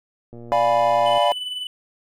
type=click train; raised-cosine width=2 ms; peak=-27 dBFS; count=101; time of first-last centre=0.33-1.177 s; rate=118 Hz
type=chord; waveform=triangle; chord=D diminished seventh; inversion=none; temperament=equal; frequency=587.3 / 698.5 / 830.6 / 987.8 Hz; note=D5 / F5 / Ab5 / Cb6; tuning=0 / 0 / 0 / 0 cents; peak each=-18 / -18 / -21 / -20 dBFS; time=0.52-1.32 s; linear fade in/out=0 ms
type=tone with tremolo; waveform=triangle; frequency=2991 Hz; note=F#7; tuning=18 cents sharp; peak=-23 dBFS; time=1.06-1.67 s; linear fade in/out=2 ms; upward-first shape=sine; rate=20 Hz; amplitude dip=50%
effects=none